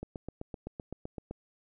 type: click train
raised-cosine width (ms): 2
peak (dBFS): -25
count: 11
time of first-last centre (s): 0.03-1.31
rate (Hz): 7.81
effects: none